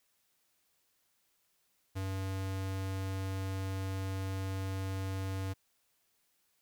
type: tone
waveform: square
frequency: 95.8 Hz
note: G2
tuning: 39 cents flat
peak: -35 dBFS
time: 1.95-5.54 s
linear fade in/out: 20 ms
effects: white hiss -75 dBFS RMS until 6.61 s